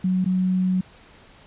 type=tone with dropouts; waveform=sine; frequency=185 Hz; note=F#3; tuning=in tune; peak=-18 dBFS; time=0.04-0.81 s; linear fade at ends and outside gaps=5 ms; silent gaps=0.245-0.259 s; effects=pink hiss -50 dBFS RMS until 1.46 s + resampled to 8000 Hz